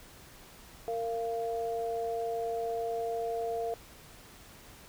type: tone pair together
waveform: sine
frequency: 459.9 / 689.5 Hz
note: A#4 / F5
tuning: -23 / -22 cents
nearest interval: perfect fifth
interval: 701 cents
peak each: -33 / -34 dBFS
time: 0.88-3.74 s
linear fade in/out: 0 ms
effects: pink hiss -53 dBFS RMS until 4.88 s

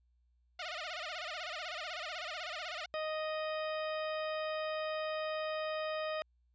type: tone with vibrato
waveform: 10% pulse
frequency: 665 Hz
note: E5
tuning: 15 cents sharp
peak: -31 dBFS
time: 0.59-2.86 s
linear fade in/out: 5 ms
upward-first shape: sine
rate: 16 Hz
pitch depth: 180 cents each way
type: harmonic tone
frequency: 622.3 Hz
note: D#5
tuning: in tune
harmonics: 1 / 2 / 3 / 4 / 5 / 6 / 8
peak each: -36 / -42 / -46 / -48 / -50 / -52 / -54 dBFS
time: 2.94-6.22 s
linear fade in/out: 0 ms
effects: added 60 Hz sine -69 dBFS peak until 6.54 s + resampled to 16000 Hz

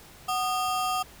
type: ring-modulated tone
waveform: square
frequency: 987.8 Hz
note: B5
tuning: in tune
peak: -23 dBFS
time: 0.28-1.03 s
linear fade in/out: 10 ms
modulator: 244 Hz
effects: pink hiss -50 dBFS RMS until 1.2 s

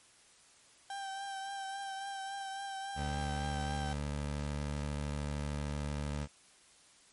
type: tone with vibrato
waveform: 35% pulse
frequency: 784 Hz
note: G5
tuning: in tune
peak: -37 dBFS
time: 0.9-3.93 s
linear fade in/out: 2 ms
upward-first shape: triangle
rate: 3.6 Hz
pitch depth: 29 cents each way
type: tone with pitch glide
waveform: 20% pulse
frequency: 72.6 to 73.1 Hz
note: D2 to D2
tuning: -19 to -7 cents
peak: -30 dBFS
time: 2.95-6.28 s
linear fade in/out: 50 ms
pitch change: +12 cents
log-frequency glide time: 3.39-5.1 s
effects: white hiss -62 dBFS RMS until 7.12 s + MP3 48 kbps

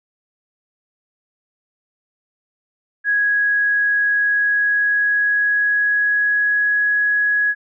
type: tone with pitch glide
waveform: sine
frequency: 1661.2 to 1673.7 Hz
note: G#6 to G#6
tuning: 0 to +13 cents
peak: -14 dBFS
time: 3.04-7.55 s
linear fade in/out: 50 ms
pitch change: +13 cents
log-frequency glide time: 4.12-6.86 s
effects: none

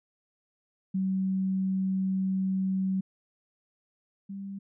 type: tone pair in turn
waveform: sine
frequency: 190 / 196.7 Hz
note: F#3 / G3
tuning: +46 / +6 cents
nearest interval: minor second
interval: 60 cents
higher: second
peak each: -25 / -35 dBFS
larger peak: first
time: 0.94-3.01 / 4.29-4.59 s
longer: first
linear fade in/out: 10 ms
effects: none

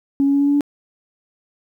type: tone with pitch steps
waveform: sine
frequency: 277.2 / 279.3 / 281.4 / 283.5 / 285.7 / 287.8 Hz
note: C#4 / C#4 / C#4 / C#4 / D4 / D4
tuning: 0 / +13 / +26 / +39 / -48 / -35 cents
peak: -12 dBFS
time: 0.2-0.608 s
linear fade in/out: 0 ms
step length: 68 ms
effects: tanh soft clip ceiling -8 dBFS + 9-bit

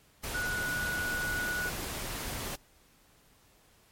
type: tone in noise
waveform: sine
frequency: 1465 Hz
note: F#6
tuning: 18 cents flat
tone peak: -31 dBFS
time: 0.34-1.7 s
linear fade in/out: 10 ms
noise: pink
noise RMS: -37 dBFS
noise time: 0.23-2.56 s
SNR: +3 dB
effects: pink hiss -63 dBFS RMS until 3.91 s + MP3 64 kbps

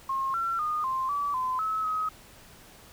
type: tone with pitch steps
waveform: sine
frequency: 1073 / 1355 / 1225 / 1049 / 1150 / 1024 / 1293 / 1268 Hz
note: C6 / E6 / D#6 / C6 / D6 / C6 / E6 / D#6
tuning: +43 / +47 / -27 / +4 / -37 / -38 / -34 / +32 cents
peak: -26 dBFS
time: 0.09-2.09 s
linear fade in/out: 5 ms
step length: 250 ms
effects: pink hiss -52 dBFS RMS until 2.92 s

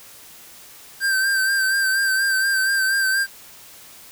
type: tone with vibrato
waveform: square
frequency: 1568 Hz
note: G6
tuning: in tune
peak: -18 dBFS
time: 1-3.27 s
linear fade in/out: 50 ms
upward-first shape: sine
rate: 4.2 Hz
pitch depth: 36 cents each way
effects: white hiss -44 dBFS RMS until 4.11 s

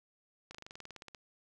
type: slowing click train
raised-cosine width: 0.2 ms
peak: -30 dBFS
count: 14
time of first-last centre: 0.51-1.148 s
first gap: 36 ms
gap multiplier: 1.05
effects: none

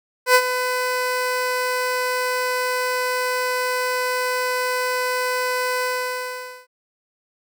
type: tone with ADSR envelope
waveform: 15% pulse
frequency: 503 Hz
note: B4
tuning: 32 cents sharp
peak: -3 dBFS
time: 0.26-6.67 s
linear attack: 88 ms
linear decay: 61 ms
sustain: -11 dB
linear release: 840 ms
effects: none

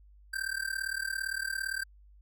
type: tone with amplitude modulation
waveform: square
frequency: 1568 Hz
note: G6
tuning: in tune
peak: -29 dBFS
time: 0.33-1.84 s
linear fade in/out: 10 ms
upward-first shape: sine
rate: 37.6 Hz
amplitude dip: 90%
effects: added 50 Hz sine -54 dBFS peak until 2.21 s

